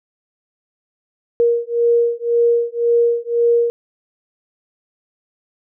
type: beating tone pair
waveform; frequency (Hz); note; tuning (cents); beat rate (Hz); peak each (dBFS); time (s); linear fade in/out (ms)
sine; 470 / 471.9; A#4 / A#4; +14 / +21; 1.9; -16; 1.4-3.7; 0
effects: none